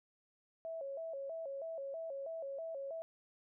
sine tone with vibrato, 600 Hz, D5, 37 cents sharp, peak -40 dBFS, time 0.65-3.02 s, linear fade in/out 0 ms, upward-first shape square, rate 3.1 Hz, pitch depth 150 cents each way, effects none

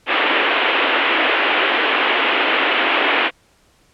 white band-pass noise, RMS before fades -17 dBFS, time 0.06-3.31 s, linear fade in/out 50 ms, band 270 to 3100 Hz, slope 48 dB/octave, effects pink hiss -56 dBFS RMS until 3.93 s + low-pass 10000 Hz 12 dB/octave

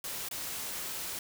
white noise with dropouts, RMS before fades -38 dBFS, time 0.04-1.19 s, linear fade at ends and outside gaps 2 ms, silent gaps 0.287-0.311 s, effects none

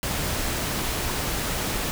pink noise, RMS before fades -27 dBFS, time 0.03-1.91 s, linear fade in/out 0 ms, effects none

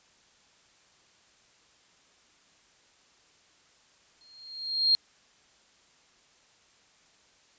sine tone with exponential growth, 4225 Hz, C8, 16 cents sharp, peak -17 dBFS, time 4.21-4.95 s, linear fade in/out 0 ms, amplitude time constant 160 ms, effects white hiss -62 dBFS RMS until 7.58 s + resampled to 16000 Hz

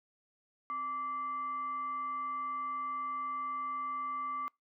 sine tone with frequency modulation, 1162 Hz, D6, 19 cents flat, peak -34 dBFS, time 0.7-4.48 s, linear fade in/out 0 ms, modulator 900 Hz, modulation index 0.32, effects noise-tail reverb RT60 0.2 s tail -26 dB re dry + high-pass 300 Hz 12 dB/octave

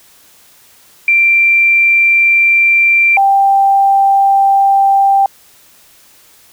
sine tone pair in turn, 2359 / 787.2 Hz, D7 / G5, +7 / +7 cents, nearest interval octave + perfect fifth, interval 1900 cents, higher first, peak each -6 dBFS, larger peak neither, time 1.08-3.17 / 3.17-5.26 s, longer neither, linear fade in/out 2 ms, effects white hiss -45 dBFS RMS until 6.52 s

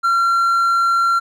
triangle tone, 1369 Hz, F6, 35 cents flat, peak -11 dBFS, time 0.03-1.2 s, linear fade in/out 20 ms, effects none

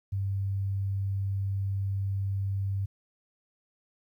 sine tone, 98 Hz, G2, in tune, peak -27 dBFS, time 0.12-2.86 s, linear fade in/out 10 ms, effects 11-bit

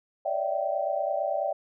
sine tone cluster, 573 / 602 / 668 / 774 Hz, D5 / D5 / E5 / G5, -43 / +43 / +23 / -22 cents, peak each -31 dBFS, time 0.25-1.53 s, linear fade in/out 10 ms, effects none

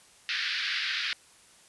pink band-pass noise, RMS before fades -31 dBFS, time 0.29-1.13 s, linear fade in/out 0 ms, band 1500 to 4900 Hz, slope 48 dB/octave, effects white hiss -57 dBFS RMS until 1.68 s + resampled to 24000 Hz

